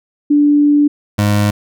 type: tone pair in turn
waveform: sine / 25% pulse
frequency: 292.2 / 103.49 Hz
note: D4 / G#2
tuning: -9 / -6 cents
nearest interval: octave + tritone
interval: 1797 cents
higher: first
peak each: -7 dBFS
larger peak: neither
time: 0.3-0.88 / 1.18-1.51 s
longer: first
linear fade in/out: 10 ms
effects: none